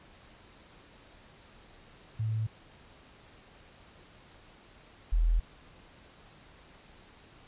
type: tone pair in turn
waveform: sine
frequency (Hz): 110 / 41.2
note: A2 / E1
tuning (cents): 0 / 0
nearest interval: octave + perfect fourth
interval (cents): 1700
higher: first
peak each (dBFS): -28 / -22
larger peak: second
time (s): 2.19-2.47 / 5.12-5.4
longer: neither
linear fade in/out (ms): 10
effects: pink hiss -56 dBFS RMS until 7.47 s + resampled to 8000 Hz